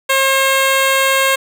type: tone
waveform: 10% pulse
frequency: 537 Hz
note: C5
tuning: 45 cents sharp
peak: -3 dBFS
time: 0.09-1.36 s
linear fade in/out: 10 ms
effects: none